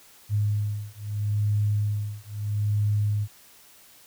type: beating tone pair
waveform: sine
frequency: 103.83 / 104.6 Hz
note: G#2 / G#2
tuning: 0 / +13 cents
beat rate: 0.77 Hz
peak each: -26 dBFS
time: 0.29-3.28 s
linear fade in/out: 50 ms
effects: white hiss -53 dBFS RMS until 4.06 s